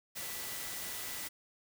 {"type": "tone in noise", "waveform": "sine", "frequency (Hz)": 1976, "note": "B6", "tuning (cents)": 0, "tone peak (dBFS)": -51, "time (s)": [0.15, 1.29], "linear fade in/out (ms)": 20, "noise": "white", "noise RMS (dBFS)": -41, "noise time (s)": [0.15, 1.29], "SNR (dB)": -13, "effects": []}